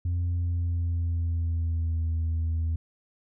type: tone with pitch glide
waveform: sine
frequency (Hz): 87.31 to 81.46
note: F2 to E2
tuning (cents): 0 to -20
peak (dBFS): -22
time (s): 0.05-2.76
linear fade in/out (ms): 5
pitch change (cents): -120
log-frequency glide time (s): 0.28-2.08
effects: tanh soft clip ceiling -23 dBFS